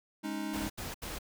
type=chord; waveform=square; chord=Ab suspended fourth; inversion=none; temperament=equal with one note detuned; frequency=208.3 / 277.2 / 311.1 Hz; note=Ab3 / Db4 / Eb4; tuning=+5 / 0 / 0 cents; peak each=-40 / -42 / -38 dBFS; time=0.23-0.69 s; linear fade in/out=20 ms
type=noise bursts; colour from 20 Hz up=pink; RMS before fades=-40 dBFS; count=3; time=0.53-1.188 s; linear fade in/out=10 ms; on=170 ms; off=74 ms
effects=none